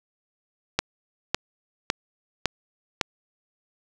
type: click train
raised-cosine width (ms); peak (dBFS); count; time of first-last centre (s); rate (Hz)
0.2; -3; 5; 0.79-3.012; 1.8
effects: none